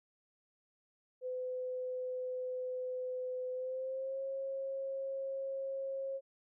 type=tone with pitch glide; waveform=sine; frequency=507 to 540.3 Hz; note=B4 to C#5; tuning=+45 to -44 cents; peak=-36 dBFS; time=1.21-6.21 s; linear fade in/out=50 ms; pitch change=+111 cents; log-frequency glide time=3.52-4.21 s; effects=none